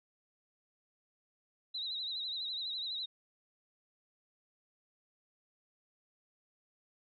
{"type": "tone with vibrato", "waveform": "sine", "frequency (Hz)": 3894, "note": "B7", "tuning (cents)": -25, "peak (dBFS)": -36, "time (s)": [1.74, 3.06], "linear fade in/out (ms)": 10, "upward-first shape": "triangle", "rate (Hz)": 12, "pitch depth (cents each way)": 100, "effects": []}